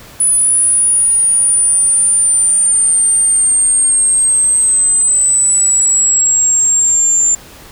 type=linear sweep; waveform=sine; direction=down; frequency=9956 to 7220 Hz; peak=-8 dBFS; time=0.2-7.35 s; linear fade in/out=5 ms; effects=pink hiss -37 dBFS RMS until 7.71 s